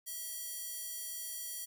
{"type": "tone with high-pass filter", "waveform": "square", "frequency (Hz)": 647, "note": "E5", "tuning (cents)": -32, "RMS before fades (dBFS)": -42, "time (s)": [0.06, 1.66], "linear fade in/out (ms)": 20, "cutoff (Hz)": 8600, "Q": 0.54, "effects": []}